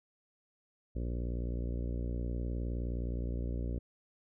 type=harmonic tone; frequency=59.4 Hz; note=A#1; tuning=33 cents sharp; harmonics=1 / 2 / 3 / 4 / 5 / 6 / 7 / 8 / 9 / 10; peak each=-34 / -41 / -47 / -45 / -47 / -50 / -51 / -53 / -53 / -58 dBFS; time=0.95-3.79 s; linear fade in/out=10 ms; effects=none